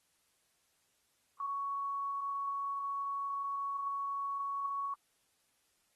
sine tone, 1115 Hz, C#6, 10 cents sharp, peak -34 dBFS, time 1.4-4.94 s, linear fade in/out 2 ms, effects white hiss -75 dBFS RMS until 5.95 s + AAC 32 kbps

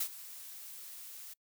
blue noise with ADSR envelope, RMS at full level -32 dBFS, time 0-1.34 s, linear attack 7 ms, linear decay 74 ms, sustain -16 dB, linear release 12 ms, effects noise-tail reverb RT60 0.1 s tail -26 dB re dry

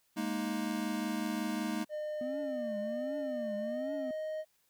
square chord, Ab suspended second, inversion none, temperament equal, 207.7 / 233.1 / 311.1 Hz, Ab3 / Bb3 / Eb4, 0 / 0 / 0 cents, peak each -38 dBFS, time 0.16-1.85 s, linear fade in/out 20 ms
triangle tone with pitch glide, 606 to 623 Hz, D#5 to D#5, -46 to +2 cents, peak -33 dBFS, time 1.89-4.45 s, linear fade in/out 50 ms, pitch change +48 cents, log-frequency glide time 3.62-3.9 s
triangle tone with vibrato, 244.7 Hz, B3, 16 cents flat, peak -36 dBFS, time 2.21-4.11 s, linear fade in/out 2 ms, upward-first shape triangle, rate 1.3 Hz, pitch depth 300 cents each way
effects white hiss -73 dBFS RMS until 4.69 s

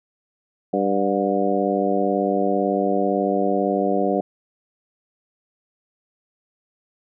harmonic tone with a mistuned harmonic, 98 Hz, G2, in tune, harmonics 2 / 3 / 4 / 5 / 6 / 7, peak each -25 / -25 / -25 / -25 / -25 / -25 dBFS, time 0.73-4.21 s, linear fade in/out 5 ms, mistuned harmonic 7, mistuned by +80 cents, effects none

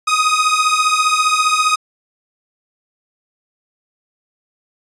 sawtooth beating tone pair, 1244.5 / 1259.5 Hz, D#6 / D#6, 0 / +21 cents, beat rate 15 Hz, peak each -12 / -12 dBFS, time 0.07-1.76 s, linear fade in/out 10 ms, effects resampled to 22050 Hz

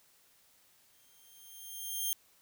5% pulse tone with exponential growth, 3190 Hz, G7, 30 cents sharp, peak -21 dBFS, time 0.93-2.13 s, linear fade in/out 0 ms, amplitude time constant 260 ms, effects white hiss -66 dBFS RMS until 2.41 s

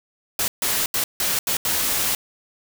white noise bursts at uneven times, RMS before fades -22 dBFS, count 6, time 0.39-0.48 / 0.62-0.86 / 0.94-1.04 / 1.2-1.39 / 1.47-1.57 / 1.65-2.15 s, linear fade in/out 2 ms, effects none

